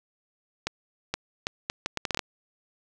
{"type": "accelerating click train", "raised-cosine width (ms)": 0.2, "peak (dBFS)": -10, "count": 11, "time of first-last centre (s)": [0.67, 2.192], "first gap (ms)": 470, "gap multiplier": 0.7, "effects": []}